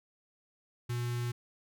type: tone with notch filter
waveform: square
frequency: 120.6 Hz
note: B2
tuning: 41 cents flat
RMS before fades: -34 dBFS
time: 0.89-1.32 s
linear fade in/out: 10 ms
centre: 620 Hz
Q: 1
effects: none